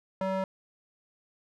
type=tone with band-pass filter; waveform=square; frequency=190.5 Hz; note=G3; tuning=49 cents flat; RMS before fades=-30 dBFS; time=0.21-0.44 s; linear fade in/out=2 ms; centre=700 Hz; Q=1.4; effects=none

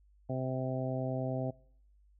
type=harmonic tone; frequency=130 Hz; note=C3; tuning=11 cents flat; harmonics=1 / 2 / 3 / 4 / 5 / 6; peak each=-35 / -38 / -44 / -41 / -39 / -46 dBFS; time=0.29-1.51 s; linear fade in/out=10 ms; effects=noise-tail reverb RT60 0.7 s tail -25 dB re dry + added 50 Hz sine -61 dBFS peak until 2.19 s

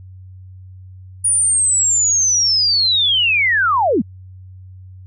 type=linear sweep; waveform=sine; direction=down; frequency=9650 to 168.8 Hz; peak=-12 dBFS; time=1.24-4.02 s; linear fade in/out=10 ms; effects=added 93 Hz sine -35 dBFS peak until 5.06 s

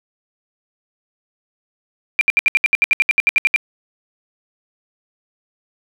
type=tone bursts; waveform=sine; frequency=2375 Hz; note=D7; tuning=19 cents sharp; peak=-9 dBFS; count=16; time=2.19-3.561 s; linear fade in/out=0 ms; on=21 ms; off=69 ms; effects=none

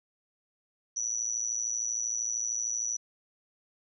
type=tone with amplitude modulation; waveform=sine; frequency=5920 Hz; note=F#8; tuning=in tune; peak=-25 dBFS; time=0.96-2.97 s; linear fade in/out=10 ms; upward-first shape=sine; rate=113 Hz; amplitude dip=95%; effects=none

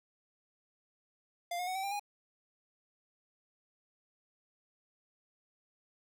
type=tone with pitch steps; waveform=square; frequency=696 / 719.3 / 743.4 / 768.3 / 794 / 820.5 Hz; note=F5 / F#5 / F#5 / G5 / G5 / G#5; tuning=-6 / -49 / +8 / -35 / +22 / -21 cents; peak=-35 dBFS; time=1.51-1.996 s; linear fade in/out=5 ms; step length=81 ms; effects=none

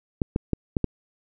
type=clicks; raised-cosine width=3 ms; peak=-9 dBFS; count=5; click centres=0.218 / 0.361 / 0.533 / 0.768 / 0.843 s; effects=none

